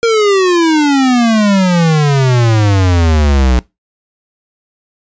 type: exponential sweep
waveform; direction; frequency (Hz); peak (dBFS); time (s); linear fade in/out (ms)
square; down; 469 to 60.5; -8; 0.03-3.59; 0
effects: noise-tail reverb RT60 0.2 s tail -22 dB re dry + resampled to 16000 Hz